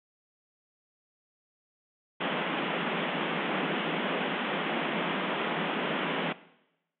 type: band-pass noise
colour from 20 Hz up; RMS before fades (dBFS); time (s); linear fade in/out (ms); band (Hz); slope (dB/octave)
pink; -31; 2.2-6.33; 10; 160 to 3400; 96
effects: noise-tail reverb RT60 0.9 s tail -18 dB re dry